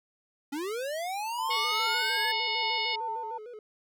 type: linear sweep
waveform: square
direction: up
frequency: 270 to 1745 Hz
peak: -32 dBFS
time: 0.52-2.32 s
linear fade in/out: 10 ms
type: tone with tremolo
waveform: sine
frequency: 898 Hz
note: A5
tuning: 35 cents sharp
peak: -30 dBFS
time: 1.38-3.38 s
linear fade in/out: 10 ms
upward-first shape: sine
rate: 2.5 Hz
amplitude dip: 40%
type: tone with vibrato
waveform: triangle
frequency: 456.3 Hz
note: A#4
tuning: 37 cents flat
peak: -39 dBFS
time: 1.49-3.59 s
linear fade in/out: 2 ms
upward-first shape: square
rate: 6.6 Hz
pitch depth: 110 cents each way
type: harmonic tone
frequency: 729 Hz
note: F#5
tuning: 26 cents flat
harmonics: 3 / 4 / 5 / 6 / 7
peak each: -32 / -34 / -36 / -36 / -38 dBFS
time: 1.5-2.96 s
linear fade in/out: 10 ms
effects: none